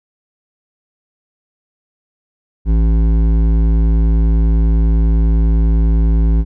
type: tone with hard clipping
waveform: triangle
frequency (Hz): 55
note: A1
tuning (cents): 0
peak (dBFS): -11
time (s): 2.65-6.45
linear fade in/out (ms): 50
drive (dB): 15
effects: none